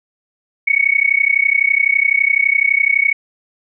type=tone with amplitude modulation; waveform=sine; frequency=2224 Hz; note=C#7; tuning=5 cents sharp; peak=-7 dBFS; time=0.67-3.13 s; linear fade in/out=10 ms; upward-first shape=sine; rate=31.9 Hz; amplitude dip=95%; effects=none

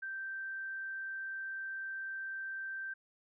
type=tone; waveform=sine; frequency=1564 Hz; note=G6; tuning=4 cents flat; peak=-38 dBFS; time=0.02-2.94 s; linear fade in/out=10 ms; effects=none

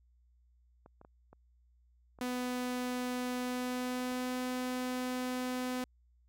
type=clicks; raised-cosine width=1 ms; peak=-40 dBFS; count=7; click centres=0.861 / 1.014 / 1.049 / 1.33 / 2.188 / 3.996 / 4.12 s
type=tone with pitch glide; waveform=sawtooth; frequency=249.2 to 252.4 Hz; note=B3 to B3; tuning=+16 to +38 cents; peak=-30 dBFS; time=2.21-5.84 s; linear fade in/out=2 ms; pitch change=+22 cents; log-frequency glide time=3.4-4.38 s
effects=added 60 Hz sine -64 dBFS peak until 6.28 s

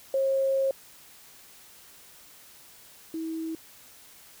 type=tone pair in turn; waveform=sine; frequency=539 / 323.1 Hz; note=C#5 / E4; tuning=-49 / -35 cents; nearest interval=major sixth; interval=886 cents; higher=first; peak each=-22 / -30 dBFS; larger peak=first; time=0.14-0.71 / 3.14-3.55 s; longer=first; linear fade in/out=2 ms; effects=white hiss -52 dBFS RMS until 4.4 s

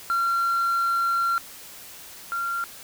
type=tone pair in turn; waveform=sine; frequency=1372 / 1379.9 Hz; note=F6 / F6; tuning=-31 / -21 cents; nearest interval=unison; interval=10 cents; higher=second; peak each=-18 / -24 dBFS; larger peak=first; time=0.1-1.38 / 2.32-2.64 s; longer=first; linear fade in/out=0 ms; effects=tanh soft clip ceiling -19 dBFS + white hiss -43 dBFS RMS until 2.83 s

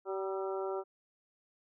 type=harmonic tone with a mistuned harmonic; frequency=192.1 Hz; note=G3; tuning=35 cents flat; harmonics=2 / 3 / 4 / 5 / 6 / 7; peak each=-35 / -41 / -43 / -46 / -49 / -46 dBFS; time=0.05-0.84 s; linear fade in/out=50 ms; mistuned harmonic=6; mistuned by=+69 cents; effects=none

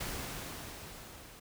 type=noise with level ramp; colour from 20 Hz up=pink; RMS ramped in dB=-38 to -53 dBFS; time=0-1.4 s; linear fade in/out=10 ms; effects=none

